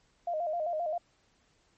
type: tone with vibrato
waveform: sine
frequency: 656 Hz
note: E5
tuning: 9 cents flat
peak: -29 dBFS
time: 0.27-0.98 s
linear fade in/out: 5 ms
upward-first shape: square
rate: 7.6 Hz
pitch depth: 98 cents each way
effects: pink hiss -69 dBFS RMS until 1.77 s + MP3 32 kbps